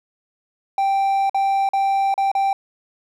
triangle tone with dropouts, 784 Hz, G5, in tune, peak -14 dBFS, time 0.78-2.53 s, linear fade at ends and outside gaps 2 ms, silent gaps 1.296-1.345 / 1.69-1.734 / 2.141-2.178 / 2.316-2.351 s, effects none

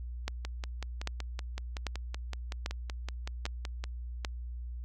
two click trains, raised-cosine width 0.2 ms, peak -21 / -16 dBFS, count 19 / 6, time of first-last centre 0.45-3.84 / 0.28-4.248 s, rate 5.31 / 1.26 Hz, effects added 60 Hz sine -37 dBFS peak until 4.84 s

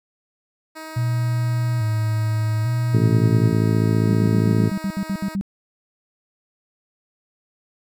10% pulse tone, 316.2 Hz, D#4, 28 cents sharp, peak -25 dBFS, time 0.75-5.36 s, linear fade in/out 20 ms
sine tone with vibrato, 114.8 Hz, A#2, 26 cents flat, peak -18 dBFS, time 0.96-3.53 s, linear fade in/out 10 ms, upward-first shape square, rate 0.59 Hz, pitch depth 77 cents each way
harmonic tone, 55 Hz, A1, in tune, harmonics 2 / 3 / 4 / 5 / 6 / 7 / 8, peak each -18 / -22 / -24 / -26 / -28 / -29 / -30 dBFS, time 2.93-4.7 s, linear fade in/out 20 ms
sine tone bursts, 196 Hz, G3, in tune, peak -20 dBFS, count 11, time 4.08-5.411 s, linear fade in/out 0 ms, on 61 ms, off 66 ms
effects none

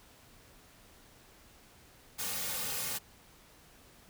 white noise with comb filter, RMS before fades -36 dBFS, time 2.18-2.99 s, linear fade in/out 20 ms, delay 3 ms, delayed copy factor -0.95, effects pink hiss -59 dBFS RMS until 4.09 s

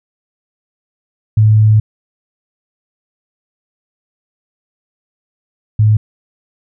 sine tone pair in turn, 108 / 107.38 Hz, A2 / A2, -32 / -42 cents, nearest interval unison, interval 10 cents, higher first, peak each -5 / -6 dBFS, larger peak first, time 1.37-1.8 / 5.79-5.97 s, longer first, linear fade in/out 5 ms, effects none

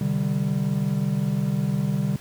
triangle chord, C suspended second, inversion none, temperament equal with one note detuned, 130.81 / 150.44 / 196 Hz, C3 / D3 / G3, 0 / +42 / 0 cents, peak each -25 / -23 / -23 dBFS, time 0.01-2.16 s, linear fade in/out 2 ms, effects pink hiss -45 dBFS RMS until 2.2 s + high-pass 60 Hz 12 dB/octave

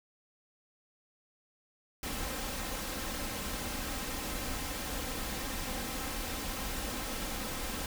pink noise with comb filter, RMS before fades -37 dBFS, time 2.03-7.86 s, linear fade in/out 2 ms, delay 3.8 ms, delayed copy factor +0.5, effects none

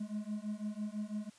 triangle beating tone pair, 207.7 / 213.7 Hz, G#3 / G#3, 0 / +50 cents, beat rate 6 Hz, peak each -38 / -38 dBFS, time 0-1.3 s, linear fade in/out 10 ms, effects white hiss -63 dBFS RMS until 1.38 s + resampled to 22050 Hz

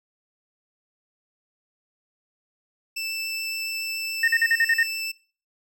25% pulse tone with vibrato, 2652 Hz, E7, 10 cents sharp, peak -24 dBFS, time 2.96-5.12 s, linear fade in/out 10 ms, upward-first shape triangle, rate 7.1 Hz, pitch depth 8 cents each way
sine tone bursts, 1836 Hz, A#6, 27 cents flat, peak -16 dBFS, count 7, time 4.23-4.832 s, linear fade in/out 5 ms, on 50 ms, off 42 ms
effects noise-tail reverb RT60 0.4 s tail -22 dB re dry

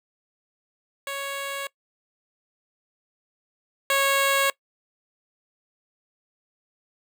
10% pulse tone pair in turn, 554.4 / 550.3 Hz, C#5 / C#5, 0 / -13 cents, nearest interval unison, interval 13 cents, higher first, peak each -21 / -11 dBFS, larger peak second, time 1.07-1.67 / 3.9-4.5 s, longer neither, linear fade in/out 2 ms, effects noise-tail reverb RT60 0.1 s tail -22 dB re dry

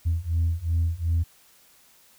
sine beating tone pair, 81.9 / 84.6 Hz, E2 / E2, -11 / +45 cents, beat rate 2.7 Hz, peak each -24 / -23 dBFS, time 0.05-1.24 s, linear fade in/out 20 ms, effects tanh soft clip ceiling -17 dBFS + white hiss -57 dBFS RMS until 2.18 s

